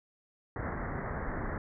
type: low-pass noise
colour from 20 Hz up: pink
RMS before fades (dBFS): -36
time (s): 0.56-1.58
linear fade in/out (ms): 2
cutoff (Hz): 2000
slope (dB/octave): 96
effects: none